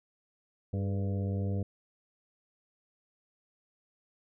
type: harmonic tone with a mistuned harmonic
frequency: 98.2 Hz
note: G2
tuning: 4 cents sharp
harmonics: 1 / 2 / 3 / 4 / 5 / 6 / 7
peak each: -30 / -36 / -44 / -45 / -43 / -49 / -52 dBFS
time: 0.73-1.63 s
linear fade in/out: 5 ms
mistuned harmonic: 4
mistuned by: +73 cents
effects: none